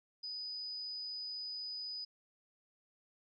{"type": "tone", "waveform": "sine", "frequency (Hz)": 4978, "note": "D#8", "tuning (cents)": 0, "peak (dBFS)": -40, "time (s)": [0.23, 2.05], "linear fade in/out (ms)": 10, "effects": []}